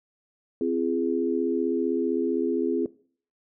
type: tone cluster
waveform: sine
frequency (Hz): 260.5 / 340 / 415.6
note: C4 / F4 / G#4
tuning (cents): -7 / -46 / +1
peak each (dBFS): -27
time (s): 0.61-2.86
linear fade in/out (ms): 2
effects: noise-tail reverb RT60 0.5 s tail -20 dB re dry